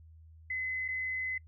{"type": "tone with dropouts", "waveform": "sine", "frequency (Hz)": 2034, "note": "C7", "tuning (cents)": -50, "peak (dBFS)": -32, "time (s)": [0.5, 1.38], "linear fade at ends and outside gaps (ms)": 5, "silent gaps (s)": [0.881, 0.885], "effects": ["noise-tail reverb RT60 0.1 s tail -24 dB re dry", "added 80 Hz sine -52 dBFS peak until 1.47 s"]}